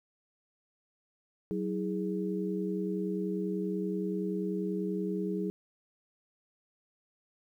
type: tone cluster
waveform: sine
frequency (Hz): 187.7 / 323.6 / 414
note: F#3 / E4 / G#4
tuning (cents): +25 / -32 / -5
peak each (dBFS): -33 / -36 / -35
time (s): 1.51-5.5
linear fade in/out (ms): 0
effects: 11-bit